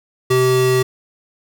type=tone pair together; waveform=square; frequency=128.4 / 384.8 Hz; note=C3 / G4; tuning=-32 / -32 cents; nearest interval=octave + perfect fifth; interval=1900 cents; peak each=-19 / -15 dBFS; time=0.3-0.83 s; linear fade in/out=10 ms; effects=none